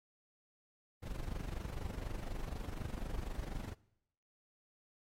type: noise with amplitude modulation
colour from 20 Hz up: brown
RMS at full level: -38 dBFS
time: 1.02-3.74 s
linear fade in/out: 20 ms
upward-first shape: sine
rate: 24.1 Hz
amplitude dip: 75%
effects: noise-tail reverb RT60 0.8 s tail -21 dB re dry + AAC 48 kbps